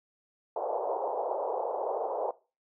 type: band-pass noise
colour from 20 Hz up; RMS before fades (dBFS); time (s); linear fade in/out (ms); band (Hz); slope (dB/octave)
pink; -32; 0.56-2.31; 2; 430 to 920; 48
effects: noise-tail reverb RT60 0.3 s tail -19 dB re dry